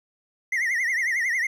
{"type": "tone with vibrato", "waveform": "triangle", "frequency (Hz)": 1975.5, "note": "B6", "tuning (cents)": 0, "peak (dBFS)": -20, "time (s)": [0.52, 1.47], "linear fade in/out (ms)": 5, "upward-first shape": "triangle", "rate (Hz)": 11, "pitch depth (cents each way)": 170, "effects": []}